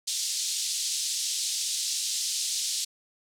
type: band-pass noise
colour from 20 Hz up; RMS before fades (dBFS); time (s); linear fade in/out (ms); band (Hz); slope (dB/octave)
pink; -30; 0.07-2.85; 10; 3900 to 9000; 24
effects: none